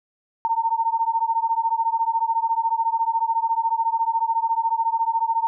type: beating tone pair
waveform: sine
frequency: 904 / 918 Hz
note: A5 / A#5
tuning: +47 / -27 cents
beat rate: 14 Hz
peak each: -22 dBFS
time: 0.45-5.47 s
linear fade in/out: 0 ms
effects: none